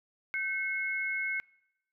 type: tone pair together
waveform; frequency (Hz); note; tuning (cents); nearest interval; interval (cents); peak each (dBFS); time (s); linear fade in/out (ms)
sine; 1540 / 2177; G6 / C#7; -31 / -32; tritone; 599; -35 / -31; 0.34-1.4; 0
effects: noise-tail reverb RT60 0.8 s tail -23 dB re dry